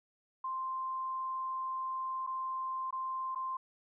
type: tone with dropouts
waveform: sine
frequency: 1046.5 Hz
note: C6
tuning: in tune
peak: -34 dBFS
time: 0.44-3.57 s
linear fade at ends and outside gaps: 5 ms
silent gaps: 2.266-2.272 / 2.908-2.926 / 3.349-3.357 s
effects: none